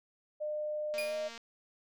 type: tone with pitch glide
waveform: sine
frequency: 604 to 617.8 Hz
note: D5 to D#5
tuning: +48 to -12 cents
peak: -33 dBFS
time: 0.4-1.29 s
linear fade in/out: 20 ms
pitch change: +40 cents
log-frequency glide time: 1.07-1.14 s
type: click train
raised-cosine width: 0.2 ms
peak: -30 dBFS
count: 102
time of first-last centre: 0.94-1.377 s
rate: 231 Hz
type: tone with exponential decay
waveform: 35% pulse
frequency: 2439 Hz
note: D#7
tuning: 35 cents flat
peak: -31 dBFS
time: 0.98-1.32 s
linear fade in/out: 2 ms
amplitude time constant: 72 ms
effects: none